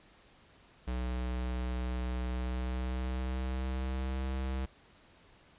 square tone with pitch glide, 62.1 to 65.57 Hz, B1 to C2, +10 to +4 cents, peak -33 dBFS, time 0.87-4.66 s, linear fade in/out 10 ms, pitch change +94 cents, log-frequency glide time 2.26-4.24 s, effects pink hiss -61 dBFS RMS until 5.58 s + resampled to 8000 Hz

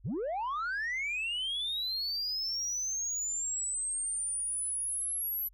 sine linear sweep, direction up, 77.6 to 11840 Hz, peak -29 dBFS, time 0.04-5.49 s, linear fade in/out 20 ms, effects tanh soft clip ceiling -30 dBFS + added 44 Hz sine -57 dBFS peak until 5.53 s

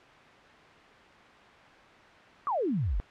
sine exponential sweep, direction down, 1221 to 39.35 Hz, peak -26 dBFS, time 2.47-3 s, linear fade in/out 0 ms, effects white hiss -52 dBFS RMS until 3.1 s + low-pass 2000 Hz 12 dB/octave

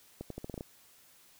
accelerating click train, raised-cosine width 2 ms, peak -26 dBFS, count 8, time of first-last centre 0.21-0.609 s, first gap 93 ms, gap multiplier 0.83, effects white hiss -61 dBFS RMS until 1.39 s

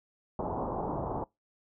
white low-pass noise, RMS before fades -34 dBFS, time 0.39-1.24 s, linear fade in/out 2 ms, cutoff 1000 Hz, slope 48 dB/octave, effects noise-tail reverb RT60 0.2 s tail -24 dB re dry

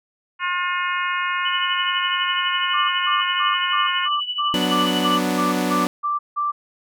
harmonic tone, 357.6 Hz, F4, 41 cents sharp, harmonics 3 / 4 / 5 / 6 / 7 / 8, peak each -24 / -26 / -28 / -30 / -31 / -32 dBFS, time 0.39-4.09 s, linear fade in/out 50 ms
sine tone with tremolo, 2960 Hz, F#7, in tune, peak -20 dBFS, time 1.45-5.18 s, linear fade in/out 5 ms, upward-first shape triangle, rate 12 Hz, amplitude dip 80%
sine tone bursts, 1174.7 Hz, D6, in tune, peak -19 dBFS, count 12, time 2.73-6.52 s, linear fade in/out 20 ms, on 160 ms, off 170 ms
sawtooth chord, B minor, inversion second, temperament equal with one note detuned, 184.36 / 246.9 / 293.7 Hz, F#3 / B3 / D4, -6 / 0 / 0 cents, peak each -20 dBFS, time 4.54-5.87 s, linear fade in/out 0 ms
effects none

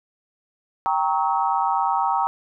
sine chord, G diminished seventh, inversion none, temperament equal with one note detuned, 784 / 932.3 / 1108.7 / 1286.2 Hz, G5 / Bb5 / Db6 / Fb6, 0 / 0 / 0 / -43 cents, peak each -23 / -22 / -27 / -27 dBFS, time 0.86-2.27 s, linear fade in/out 0 ms, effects none

